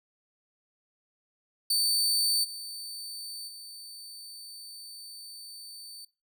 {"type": "tone with level steps", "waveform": "sawtooth", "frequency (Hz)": 4554, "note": "C#8", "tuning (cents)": 46, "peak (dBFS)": [-21, -35, -40], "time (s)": [1.7, 6.05], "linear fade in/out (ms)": 5, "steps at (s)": [2.43, 3.47], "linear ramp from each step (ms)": 20, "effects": ["noise-tail reverb RT60 0.3 s tail -21 dB re dry"]}